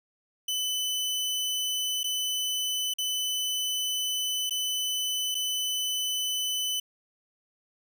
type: tone with dropouts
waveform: sawtooth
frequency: 3010 Hz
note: F#7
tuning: 29 cents sharp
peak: -24 dBFS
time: 0.48-6.8 s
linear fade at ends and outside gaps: 5 ms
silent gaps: 2.033-2.041 / 2.938-2.984 / 4.496-4.507 / 5.346-5.35 s
effects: none